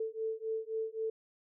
sine beating tone pair, 441.5 / 445.3 Hz, A4 / A4, +6 / +21 cents, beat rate 3.8 Hz, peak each -37 / -37 dBFS, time 0-1.1 s, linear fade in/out 5 ms, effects none

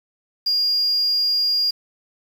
triangle tone, 4830 Hz, D8, 48 cents sharp, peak -14 dBFS, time 0.46-1.71 s, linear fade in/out 10 ms, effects tanh soft clip ceiling -14 dBFS + 7-bit

